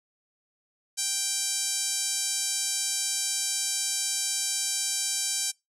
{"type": "tone with band-pass filter", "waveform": "5% pulse", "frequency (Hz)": 784, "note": "G5", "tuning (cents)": 0, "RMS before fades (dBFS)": -29, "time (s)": [0.97, 5.52], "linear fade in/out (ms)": 20, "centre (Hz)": 7700, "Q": 1.2, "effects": ["noise-tail reverb RT60 0.2 s tail -24 dB re dry"]}